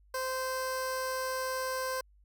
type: tone with notch filter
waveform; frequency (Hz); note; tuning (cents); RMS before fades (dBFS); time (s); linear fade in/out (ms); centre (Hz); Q
15% pulse; 519; C5; -14; -34; 0.14-2.01; 5; 2300; 1.7
effects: added 50 Hz sine -59 dBFS peak until 2.24 s